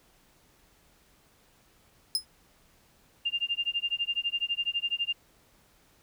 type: tone with exponential decay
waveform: sawtooth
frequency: 5100 Hz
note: D#8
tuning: 42 cents sharp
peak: -18 dBFS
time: 2.15-2.25 s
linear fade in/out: 1 ms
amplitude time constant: 20 ms
type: tone with tremolo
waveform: sine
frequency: 2800 Hz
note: F7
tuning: 4 cents sharp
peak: -24 dBFS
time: 3.25-5.13 s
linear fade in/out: 10 ms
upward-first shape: sine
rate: 12 Hz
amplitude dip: 100%
effects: pink hiss -63 dBFS RMS until 6.02 s